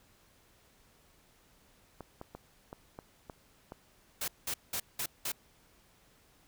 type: clicks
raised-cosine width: 1 ms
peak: -29 dBFS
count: 7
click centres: 2.007 / 2.214 / 2.35 / 2.729 / 2.989 / 3.298 / 3.721 s
type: noise bursts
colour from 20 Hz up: white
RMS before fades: -35 dBFS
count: 5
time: 4.21-5.32 s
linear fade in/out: 5 ms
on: 70 ms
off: 190 ms
effects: pink hiss -65 dBFS RMS until 6.47 s